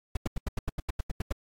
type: noise bursts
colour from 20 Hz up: brown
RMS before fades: -28 dBFS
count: 12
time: 0.15-1.325 s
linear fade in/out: 5 ms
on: 20 ms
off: 85 ms
effects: AAC 48 kbps